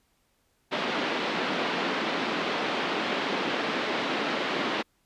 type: band-pass noise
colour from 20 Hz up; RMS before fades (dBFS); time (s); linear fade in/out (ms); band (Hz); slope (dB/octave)
pink; -29; 0.71-4.83; 20; 220 to 3800; 24
effects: pink hiss -70 dBFS RMS until 5.05 s + resampled to 32000 Hz